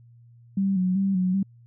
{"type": "tone with vibrato", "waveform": "sine", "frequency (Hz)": 189.3, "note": "F#3", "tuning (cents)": 40, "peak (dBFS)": -20, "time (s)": [0.57, 1.43], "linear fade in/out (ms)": 5, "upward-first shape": "square", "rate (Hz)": 2.6, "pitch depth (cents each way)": 51, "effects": ["added 118 Hz sine -49 dBFS peak until 1.66 s"]}